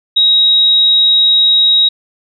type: tone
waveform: sine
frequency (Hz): 3805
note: A#7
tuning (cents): +35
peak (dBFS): -6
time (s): 0.16-1.89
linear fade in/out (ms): 10
effects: none